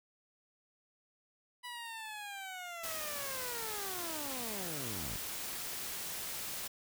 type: linear sweep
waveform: 15% pulse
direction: down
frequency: 987.8 to 35.82 Hz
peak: -36 dBFS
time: 1.63-5.18 s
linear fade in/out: 20 ms
type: noise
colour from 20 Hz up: white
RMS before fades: -41 dBFS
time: 2.83-6.68 s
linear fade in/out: 10 ms
effects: none